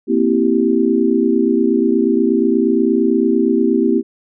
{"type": "chord", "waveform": "sine", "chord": "C dominant seventh", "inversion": "third", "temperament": "equal with one note detuned", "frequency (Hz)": [233.1, 261.6, 329.6, 390], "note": ["Bb3", "C4", "E4", "G4"], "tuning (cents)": [0, 0, 0, -9], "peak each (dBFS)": -17, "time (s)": [0.07, 4.03], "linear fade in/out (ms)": 50, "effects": []}